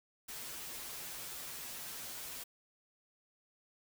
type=noise with comb filter; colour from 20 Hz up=white; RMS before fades=-45 dBFS; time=0.28-2.44 s; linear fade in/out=10 ms; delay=10 ms; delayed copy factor=-0.7; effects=none